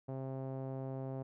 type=tone with low-pass filter; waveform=sawtooth; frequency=132.9 Hz; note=C3; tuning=27 cents sharp; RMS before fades=-41 dBFS; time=0.08-1.23 s; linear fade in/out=10 ms; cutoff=660 Hz; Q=1.8; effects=none